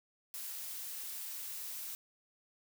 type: noise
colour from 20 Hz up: blue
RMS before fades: -43 dBFS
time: 0.34-1.95 s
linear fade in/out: 0 ms
effects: none